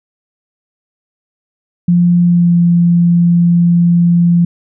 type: tone with pitch glide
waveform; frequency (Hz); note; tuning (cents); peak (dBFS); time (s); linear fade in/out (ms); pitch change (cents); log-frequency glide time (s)
sine; 174.61 to 172.31; F3 to F3; 0 to -23; -6; 1.88-4.45; 5; -23; 2.22-2.56
effects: none